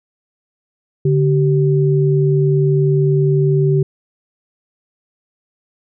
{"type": "tone pair together", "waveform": "sine", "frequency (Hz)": [144.64, 384.7], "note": ["D3", "G4"], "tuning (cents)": [-26, -33], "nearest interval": "octave + perfect fourth", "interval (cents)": 1693, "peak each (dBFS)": [-12, -16], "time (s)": [1.05, 3.83], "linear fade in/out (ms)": 5, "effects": []}